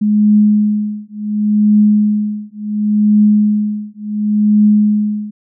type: tone with tremolo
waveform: sine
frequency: 210 Hz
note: G#3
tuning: 19 cents sharp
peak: -5 dBFS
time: 0.01-5.31 s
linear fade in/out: 10 ms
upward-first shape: triangle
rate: 0.7 Hz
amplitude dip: 100%
effects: none